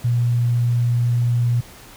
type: tone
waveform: sine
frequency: 120 Hz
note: B2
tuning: 49 cents flat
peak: -15 dBFS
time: 0.04-1.61 s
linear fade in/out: 10 ms
effects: pink hiss -43 dBFS RMS until 1.96 s